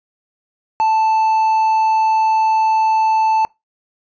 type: tone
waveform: triangle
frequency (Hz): 880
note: A5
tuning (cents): 0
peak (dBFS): -10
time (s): 0.8-3.45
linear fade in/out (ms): 0
effects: noise-tail reverb RT60 0.2 s tail -24 dB re dry + resampled to 16000 Hz